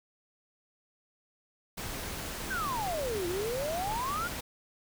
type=noise; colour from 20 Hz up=pink; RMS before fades=-38 dBFS; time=1.77-4.41 s; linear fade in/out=10 ms
type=exponential two-way sweep; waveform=sine; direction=down then up; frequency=1615 to 336.7 to 1460 Hz; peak=-31 dBFS; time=2.5-4.28 s; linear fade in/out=10 ms; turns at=3.27 s
effects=none